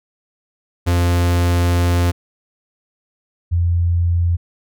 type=tone pair in turn; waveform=45% pulse / sine; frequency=87.31 / 86.11 Hz; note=F2 / F2; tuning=0 / -24 cents; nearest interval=unison; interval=24 cents; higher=first; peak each=-13 dBFS; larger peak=neither; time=0.86-2.12 / 3.51-4.37 s; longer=first; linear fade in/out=20 ms; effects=none